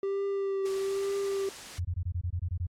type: tone with vibrato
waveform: triangle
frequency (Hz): 392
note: G4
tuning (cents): 0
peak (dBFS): -26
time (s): 0.03-1.49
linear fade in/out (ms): 2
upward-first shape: triangle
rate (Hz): 1.1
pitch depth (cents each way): 25
type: noise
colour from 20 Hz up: white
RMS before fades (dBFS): -43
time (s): 0.65-1.79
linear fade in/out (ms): 10
type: tone bursts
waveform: sine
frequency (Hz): 88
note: F2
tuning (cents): +14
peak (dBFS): -28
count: 10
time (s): 1.78-2.669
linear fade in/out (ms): 10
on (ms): 70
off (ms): 21
effects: low-pass 8000 Hz 12 dB/octave + AAC 64 kbps